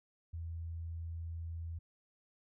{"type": "tone", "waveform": "sine", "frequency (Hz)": 83, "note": "E2", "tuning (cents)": 12, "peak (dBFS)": -39, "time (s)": [0.33, 1.79], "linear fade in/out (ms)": 10, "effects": []}